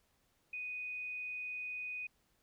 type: tone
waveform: sine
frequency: 2488 Hz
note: D#7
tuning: 1 cent flat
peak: -39 dBFS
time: 0.53-2.07 s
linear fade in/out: 5 ms
effects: pink hiss -75 dBFS RMS until 2.42 s